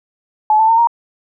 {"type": "tone with pitch steps", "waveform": "sine", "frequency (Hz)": [858, 883.1, 909, 935.7], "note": ["A5", "A5", "A#5", "A#5"], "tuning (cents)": [-44, 6, -44, 6], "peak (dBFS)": -8, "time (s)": [0.5, 0.872], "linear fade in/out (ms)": 2, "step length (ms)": 93, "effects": []}